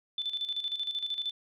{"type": "tone with tremolo", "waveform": "sine", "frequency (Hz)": 3520, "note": "A7", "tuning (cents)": 0, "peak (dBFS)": -29, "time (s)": [0.18, 1.31], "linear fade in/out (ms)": 2, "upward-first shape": "square", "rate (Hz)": 13, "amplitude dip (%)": 65, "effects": []}